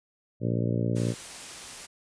harmonic tone, 58.27 Hz, A#1, in tune, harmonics 2 / 3 / 4 / 5 / 6 / 7 / 8 / 9 / 10, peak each -27 / -31 / -33 / -35 / -37 / -38 / -39 / -40 / -41 dBFS, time 0.4-1.15 s, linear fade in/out 50 ms
white noise, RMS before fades -41 dBFS, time 0.95-1.87 s, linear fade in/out 20 ms
effects resampled to 22050 Hz

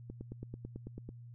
click train, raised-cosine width 3 ms, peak -30 dBFS, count 10, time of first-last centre 0.1-1.09 s, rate 9.09 Hz, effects added 119 Hz sine -48 dBFS peak until 1.34 s

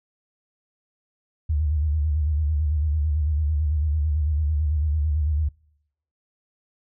sine tone with vibrato, 75.6 Hz, D#2, 49 cents flat, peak -19 dBFS, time 1.49-5.49 s, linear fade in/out 10 ms, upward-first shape square, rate 9 Hz, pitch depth 69 cents each way, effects noise-tail reverb RT60 0.8 s tail -26 dB re dry

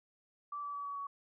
sine tone with pitch steps, 1162 / 1152.6 / 1143.4 / 1134.1 / 1125 Hz, D6 / D6 / D6 / C#6 / C#6, -19 / -33 / -47 / +39 / +25 cents, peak -38 dBFS, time 0.52-1.07 s, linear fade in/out 5 ms, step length 110 ms, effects none

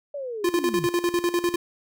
sine linear sweep, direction down, 587.3 to 123.47 Hz, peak -29 dBFS, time 0.14-0.87 s, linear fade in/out 5 ms
square tone with tremolo, 348.6 Hz, F4, 3 cents flat, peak -20 dBFS, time 0.44-1.56 s, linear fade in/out 5 ms, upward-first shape square, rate 10 Hz, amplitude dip 75%
effects none

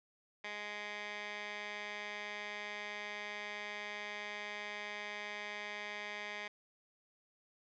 15% pulse tone with band-pass filter, 207.7 Hz, G#3, in tune, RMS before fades -44 dBFS, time 0.44-6.48 s, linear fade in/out 5 ms, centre 2200 Hz, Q 1.6, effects resampled to 16000 Hz

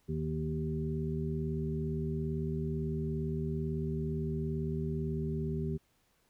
harmonic tone with a mistuned harmonic, 77.78 Hz, D#2, in tune, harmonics 1 / 2 / 3 / 5, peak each -39 / -34 / -39 / -39 dBFS, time 0.08-5.78 s, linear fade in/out 20 ms, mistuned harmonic 1, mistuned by -19 cents, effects pink hiss -72 dBFS RMS until 6.29 s

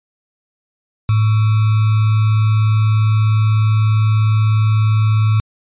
sine tone with sample-and-hold, 107.9 Hz, A2, 33 cents flat, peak -10 dBFS, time 1.09-5.4 s, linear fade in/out 0 ms, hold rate 1225 Hz, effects resampled to 8000 Hz

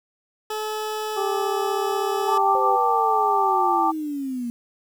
20% pulse tone, 430 Hz, A4, 40 cents flat, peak -21 dBFS, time 0.5-2.38 s, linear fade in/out 5 ms
harmonic tone, 393.8 Hz, G4, 8 cents sharp, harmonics 1 / 2 / 3, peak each -25 / -28 / -30 dBFS, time 1.16-2.77 s, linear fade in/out 20 ms
sine chord, G suspended second, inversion none, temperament equal, 784 / 880 / 1174.7 Hz, G5 / A5 / D6, 0 / 0 / 0 cents, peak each -22 dBFS, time 2.27-3.92 s, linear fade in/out 20 ms
sine linear sweep, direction down, 523.3 to 233.1 Hz, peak -25 dBFS, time 2.55-4.5 s, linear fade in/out 0 ms
effects 8-bit

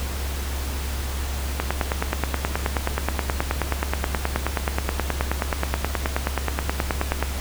click train, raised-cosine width 0.5 ms, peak -6 dBFS, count 54, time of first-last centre 1.6-7.226 s, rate 9.42 Hz, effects added 68 Hz sine -26 dBFS peak until 7.4 s + pink hiss -33 dBFS RMS until 7.4 s

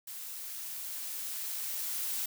blue noise with level ramp, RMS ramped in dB -43 to -34 dBFS, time 0.07-2.26 s, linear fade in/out 5 ms, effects none

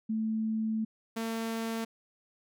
sine / sawtooth tone pair in turn, 220 / 226.2 Hz, A3 / A3, 0 / +48 cents, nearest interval unison, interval 48 cents, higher second, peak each -28 dBFS, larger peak neither, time 0.09-0.85 / 1.16-1.85 s, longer first, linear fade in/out 10 ms, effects none

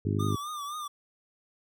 harmonic tone, 50.9 Hz, G#1, 34 cents flat, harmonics 2 / 3 / 4 / 5 / 6 / 7 / 8, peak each -28 / -33 / -35 / -35 / -36 / -38 / -38 dBFS, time 0.05-0.36 s, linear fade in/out 5 ms
square tone with vibrato, 1185 Hz, D6, 15 cents sharp, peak -35 dBFS, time 0.19-0.88 s, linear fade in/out 10 ms, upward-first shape triangle, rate 3.9 Hz, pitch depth 90 cents each way
effects none

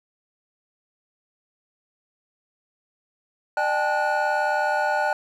triangle tone cluster, 602 / 787 / 866 / 1462 Hz, D5 / G5 / A5 / F#6, +43 / +7 / -28 / -21 cents, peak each -24 dBFS, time 3.57-5.13 s, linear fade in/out 2 ms, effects none

